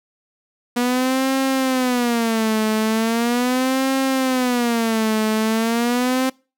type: tone with vibrato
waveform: sawtooth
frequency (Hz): 240.8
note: B3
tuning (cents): -44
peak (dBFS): -13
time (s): 0.76-6.3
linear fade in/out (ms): 10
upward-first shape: sine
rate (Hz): 0.39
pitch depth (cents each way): 180
effects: noise-tail reverb RT60 0.3 s tail -23 dB re dry